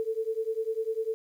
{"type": "beating tone pair", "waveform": "sine", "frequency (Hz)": [440, 450], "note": ["A4", "A4"], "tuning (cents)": [0, 39], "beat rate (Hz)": 10, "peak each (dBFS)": -31, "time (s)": [0, 1.14], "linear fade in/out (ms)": 0, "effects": ["10-bit"]}